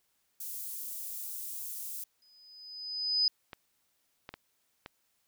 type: high-pass noise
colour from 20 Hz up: white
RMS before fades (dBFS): -40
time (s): 0.4-2.04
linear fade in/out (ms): 5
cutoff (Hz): 9400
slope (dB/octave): 12
type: tone with exponential growth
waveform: sine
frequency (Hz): 5000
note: D#8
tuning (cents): +8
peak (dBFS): -22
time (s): 2.22-3.28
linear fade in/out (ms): 2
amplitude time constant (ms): 230
type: clicks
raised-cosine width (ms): 0.3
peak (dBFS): -26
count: 4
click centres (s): 3.532 / 4.291 / 4.34 / 4.861
effects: white hiss -75 dBFS RMS until 5.27 s